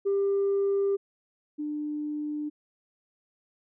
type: tone pair in turn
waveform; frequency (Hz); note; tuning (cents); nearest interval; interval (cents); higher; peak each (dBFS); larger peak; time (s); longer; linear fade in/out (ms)
sine; 396.7 / 298.6; G4 / D4; +21 / +29; perfect fourth; 492; first; -21 / -29; first; 0.05-0.97 / 1.58-2.5; neither; 20
effects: tanh soft clip ceiling -20 dBFS